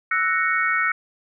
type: chord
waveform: sine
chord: F# dominant seventh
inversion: third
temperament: equal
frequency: 1318.5 / 1480 / 1864.7 / 2217 Hz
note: E6 / F#6 / A#6 / C#7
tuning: 0 / 0 / 0 / 0 cents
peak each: -24 dBFS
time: 0.11-0.92 s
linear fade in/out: 5 ms
effects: none